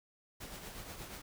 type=noise with tremolo; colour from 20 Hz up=pink; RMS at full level=-45 dBFS; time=0.4-1.22 s; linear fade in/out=10 ms; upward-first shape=triangle; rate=8.4 Hz; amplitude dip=50%; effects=none